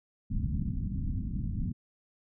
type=low-pass noise; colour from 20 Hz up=pink; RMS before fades=-32 dBFS; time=0.3-1.73 s; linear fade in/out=10 ms; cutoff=250 Hz; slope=48 dB/octave; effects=none